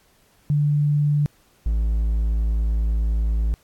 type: tone pair in turn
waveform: sine / triangle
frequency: 146.83 / 55 Hz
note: D3 / A1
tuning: 0 / 0 cents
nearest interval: octave + perfect fourth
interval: 1700 cents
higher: first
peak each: -16 dBFS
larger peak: neither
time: 0.5-1.26 / 1.66-3.54 s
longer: second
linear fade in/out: 0 ms
effects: pink hiss -59 dBFS RMS until 3.63 s + AAC 64 kbps